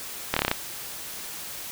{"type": "slowing click train", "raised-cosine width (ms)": 0.3, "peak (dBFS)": -5, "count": 7, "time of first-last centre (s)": [0.34, 0.514], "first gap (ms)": 25, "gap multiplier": 1.06, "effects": ["white hiss -37 dBFS RMS until 1.71 s"]}